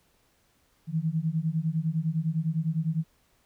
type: beating tone pair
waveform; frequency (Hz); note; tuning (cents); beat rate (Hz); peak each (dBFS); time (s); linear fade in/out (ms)
sine; 155.56 / 165.46; D#3 / E3; 0 / +7; 9.9; -28; 0.87-3.05; 50
effects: pink hiss -67 dBFS RMS until 3.45 s